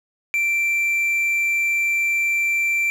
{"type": "tone with quantisation", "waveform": "triangle", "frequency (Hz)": 2349, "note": "D7", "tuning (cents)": 0, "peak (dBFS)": -16, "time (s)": [0.34, 2.9], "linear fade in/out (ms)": 0, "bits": 7, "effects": []}